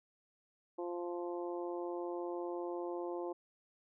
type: harmonic tone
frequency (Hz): 174.61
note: F3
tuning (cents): 0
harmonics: 2 / 3 / 4 / 5 / 6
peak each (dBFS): -39 / -44 / -48 / -48 / -52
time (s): 0.78-3.33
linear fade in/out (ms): 10
effects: none